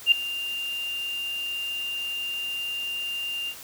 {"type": "tone with ADSR envelope", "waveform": "sine", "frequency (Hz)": 2794, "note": "F7", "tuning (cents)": 0, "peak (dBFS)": -11, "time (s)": [0.06, 3.55], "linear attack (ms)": 58, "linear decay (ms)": 4, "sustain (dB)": -17, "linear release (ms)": 63, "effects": ["white hiss -43 dBFS RMS until 3.63 s"]}